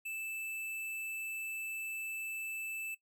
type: tone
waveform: square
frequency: 2637 Hz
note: E7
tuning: in tune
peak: -39 dBFS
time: 0.05-2.95 s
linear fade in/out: 10 ms
effects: noise-tail reverb RT60 0.1 s tail -17 dB re dry